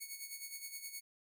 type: tone with tremolo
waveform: 5% pulse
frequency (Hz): 2217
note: C#7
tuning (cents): 0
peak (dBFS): -32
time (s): 0-1.01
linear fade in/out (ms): 20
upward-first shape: sine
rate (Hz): 9.6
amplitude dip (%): 65
effects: none